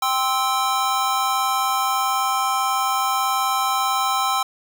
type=chord; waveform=square; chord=C major; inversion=second; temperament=just; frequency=784.9 / 1046.5 / 1308.1 Hz; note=G5 / C6 / E6; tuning=+2 / 0 / -14 cents; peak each=-24 dBFS; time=0.02-4.43 s; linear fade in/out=5 ms; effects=none

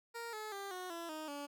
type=tone with pitch steps; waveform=15% pulse; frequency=466.2 / 430 / 396.6 / 365.8 / 337.4 / 311.2 / 287 Hz; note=A#4 / A4 / G4 / F#4 / E4 / D#4 / D4; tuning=0 / -40 / +20 / -20 / +40 / 0 / -40 cents; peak=-36 dBFS; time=0.14-1.47 s; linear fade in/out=20 ms; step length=190 ms; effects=none

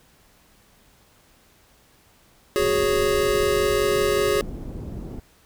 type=chord; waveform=square; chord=F# suspended second; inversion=none; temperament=equal; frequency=370 / 415.3 / 554.4 Hz; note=F#4 / G#4 / C#5; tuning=0 / 0 / 0 cents; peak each=-25 / -22 / -26 dBFS; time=2.56-4.41 s; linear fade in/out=0 ms
type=low-pass noise; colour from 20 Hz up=pink; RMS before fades=-33 dBFS; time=2.59-5.2 s; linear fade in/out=5 ms; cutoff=350 Hz; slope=12 dB/octave
effects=pink hiss -57 dBFS RMS until 5.45 s

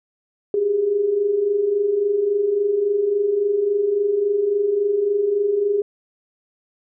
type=tone pair together; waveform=sine; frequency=386.2 / 409.8 Hz; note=G4 / G#4; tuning=-26 / -23 cents; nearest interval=minor second; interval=103 cents; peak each=-25 / -17 dBFS; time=0.54-5.82 s; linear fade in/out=2 ms; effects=none

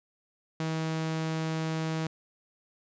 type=tone; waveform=sawtooth; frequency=160 Hz; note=D#3; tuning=49 cents sharp; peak=-25 dBFS; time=0.6-2.07 s; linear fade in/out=2 ms; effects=resampled to 16000 Hz + 11-bit

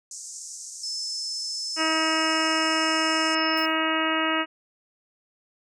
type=band-pass noise; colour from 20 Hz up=white; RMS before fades=-39 dBFS; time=0.11-3.35 s; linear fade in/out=2 ms; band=5600 to 8200 Hz; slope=48 dB/octave
type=tone; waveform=sine; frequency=5260 Hz; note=E8; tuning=5 cents flat; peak=-29 dBFS; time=0.83-3.66 s; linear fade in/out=5 ms
type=harmonic tone; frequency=318.6 Hz; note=D#4; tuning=41 cents sharp; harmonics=1 / 2 / 3 / 4 / 5 / 6 / 7 / 8 / 9; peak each=-28 / -31 / -32 / -28 / -32 / -31 / -34 / -34 / -30 dBFS; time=1.76-4.46 s; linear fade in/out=50 ms
type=noise with exponential decay; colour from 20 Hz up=blue; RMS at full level=-41 dBFS; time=3.57-3.86 s; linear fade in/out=5 ms; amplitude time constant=63 ms
effects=none

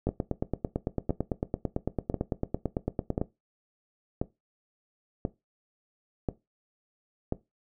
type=two click trains; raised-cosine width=2 ms; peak=-14 / -14 dBFS; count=29 / 8; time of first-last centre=0.09-3.215 / 0.07-7.324 s; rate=8.96 / 0.965 Hz; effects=noise-tail reverb RT60 0.2 s tail -17 dB re dry

